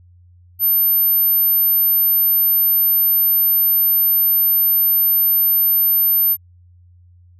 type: tone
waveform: sine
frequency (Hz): 13050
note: G#9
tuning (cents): -32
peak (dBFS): -12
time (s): 0.59-6.37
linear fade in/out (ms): 50
effects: added 88 Hz sine -45 dBFS peak until 7.39 s